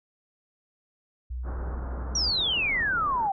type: tone with pitch glide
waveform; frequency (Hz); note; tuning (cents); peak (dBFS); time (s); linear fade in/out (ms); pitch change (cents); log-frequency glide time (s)
sine; 61.74 to 62.42; B1 to B1; 0 to +19; -30; 1.3-2.3; 10; +19; 1.44-1.97
type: low-pass noise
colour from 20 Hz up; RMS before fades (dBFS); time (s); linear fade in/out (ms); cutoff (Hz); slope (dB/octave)
pink; -39; 1.43-3.31; 50; 1500; 48
type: exponential sweep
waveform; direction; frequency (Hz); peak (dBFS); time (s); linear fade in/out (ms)
sine; down; 5850 to 761; -23; 2.15-3.32; 5
effects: none